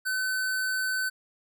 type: tone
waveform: square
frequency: 1519 Hz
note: F#6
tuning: 45 cents sharp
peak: -27 dBFS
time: 0.05-1.1 s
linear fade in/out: 20 ms
effects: none